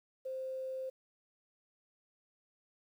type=tone with quantisation; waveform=sine; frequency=523.3 Hz; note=C5; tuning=in tune; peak=-37 dBFS; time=0.25-0.9 s; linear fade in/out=10 ms; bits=11; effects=none